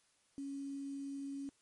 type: tone with quantisation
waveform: sine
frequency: 277.4 Hz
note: C#4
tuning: 1 cent sharp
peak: -40 dBFS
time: 0.38-1.49 s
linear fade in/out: 0 ms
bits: 10
effects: white hiss -73 dBFS RMS until 1.61 s + MP3 48 kbps